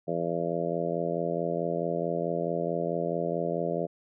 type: harmonic tone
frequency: 84.6 Hz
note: E2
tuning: 45 cents sharp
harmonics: 2 / 3 / 4 / 5 / 6 / 7 / 8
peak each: -34 / -39 / -36 / -34 / -34 / -33 / -35 dBFS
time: 0.07-3.87 s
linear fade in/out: 20 ms
effects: none